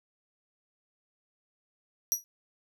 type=tone with exponential decay; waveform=sawtooth; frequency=5800 Hz; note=F#8; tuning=35 cents flat; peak=-18 dBFS; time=2.12-2.24 s; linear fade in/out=0 ms; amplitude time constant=25 ms; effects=none